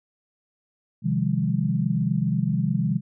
sine chord, F minor seventh, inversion second, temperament equal with one note detuned, 130.81 / 155.56 / 174.61 / 202.9 Hz, C3 / Eb3 / F3 / Ab3, 0 / 0 / 0 / -40 cents, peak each -26 dBFS, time 1.02-3.01 s, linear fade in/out 50 ms, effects none

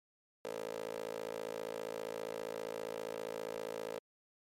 15% pulse tone with high-pass filter, 55 Hz, A1, in tune, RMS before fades -42 dBFS, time 0.45-3.99 s, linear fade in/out 0 ms, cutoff 450 Hz, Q 4.2, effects MP3 64 kbps

